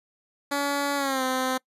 10% pulse tone with pitch glide, 283.7 to 258.7 Hz, C#4 to C4, +40 to -19 cents, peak -16 dBFS, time 0.51-1.58 s, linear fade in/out 10 ms, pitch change -159 cents, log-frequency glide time 0.96-1.23 s, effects noise-tail reverb RT60 0.1 s tail -24 dB re dry + resampled to 32000 Hz

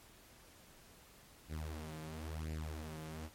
sawtooth tone with flanger, 78.3 Hz, D#2, 11 cents sharp, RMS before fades -44 dBFS, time 1.48-3.3 s, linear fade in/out 50 ms, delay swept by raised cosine 0.41 to 5.81 ms, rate 0.97 Hz, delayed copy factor +1, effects pink hiss -61 dBFS RMS until 3.34 s + MP3 64 kbps

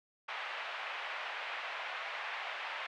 white band-pass noise, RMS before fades -41 dBFS, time 0.28-2.87 s, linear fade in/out 10 ms, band 620 to 2700 Hz, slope 24 dB/octave, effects none

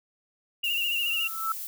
sine tone with vibrato, 2794 Hz, F7, in tune, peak -25 dBFS, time 0.63-1.28 s, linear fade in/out 10 ms, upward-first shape sine, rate 14 Hz, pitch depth 51 cents each way
violet noise, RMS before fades -36 dBFS, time 0.64-1.67 s, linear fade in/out 0 ms
sine tone with exponential growth, 1318.5 Hz, E6, in tune, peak -23 dBFS, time 1.01-1.52 s, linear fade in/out 2 ms, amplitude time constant 110 ms
effects none

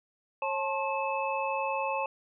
sine tone cluster, 544 / 875 / 1072 / 2607 Hz, C#5 / A5 / C6 / E7, -33 / -10 / +42 / -20 cents, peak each -33 / -32 / -35 / -36 dBFS, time 0.42-2.06 s, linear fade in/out 2 ms, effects none

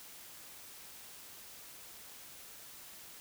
silence, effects white hiss -52 dBFS RMS until 3.2 s

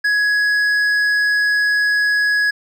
sine tone with hard clipping, 1674 Hz, G#6, 13 cents sharp, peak -15 dBFS, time 0.04-2.51 s, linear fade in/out 10 ms, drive 6 dB, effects none

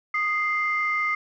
sine tone pair together, 1239.3 / 2093 Hz, D#6 / C7, -7 / 0 cents, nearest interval major sixth, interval 907 cents, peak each -25 / -23 dBFS, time 0.14-1.15 s, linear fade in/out 5 ms, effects tanh soft clip ceiling -15 dBFS

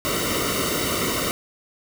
pink noise with comb filter, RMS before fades -24 dBFS, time 0.05-1.31 s, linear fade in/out 0 ms, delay 1.2 ms, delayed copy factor -0.9, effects none

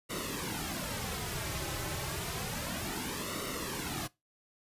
pink noise with flanger, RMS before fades -37 dBFS, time 0.09-4.08 s, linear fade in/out 20 ms, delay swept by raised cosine 1.2 to 4.3 ms, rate 0.3 Hz, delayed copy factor -0.7, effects noise-tail reverb RT60 0.2 s tail -21 dB re dry + resampled to 32000 Hz

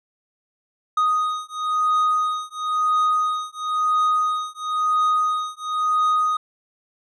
triangle beating tone pair, 1244.5 / 1245.48 Hz, D#6 / D#6, 0 / +1 cents, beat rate 0.98 Hz, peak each -20 dBFS, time 0.97-6.37 s, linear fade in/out 5 ms, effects resampled to 24000 Hz

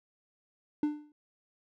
triangle tone with exponential decay, 298 Hz, D4, 25 cents sharp, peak -21 dBFS, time 0.83-1.12 s, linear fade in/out 2 ms, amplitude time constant 63 ms, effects none

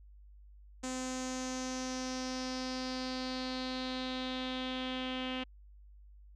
sawtooth tone with low-pass filter sweep, 257 Hz, C4, 31 cents flat, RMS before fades -38 dBFS, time 0.83-5.44 s, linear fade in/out 10 ms, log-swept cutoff 7300 to 3000 Hz, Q 4.8, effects added 50 Hz sine -53 dBFS peak until 6.35 s

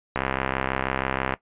click train, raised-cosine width 0.5 ms, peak -8 dBFS, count 79, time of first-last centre 0.16-1.338 s, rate 66.2 Hz, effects noise-tail reverb RT60 0.1 s tail -17 dB re dry + resampled to 8000 Hz

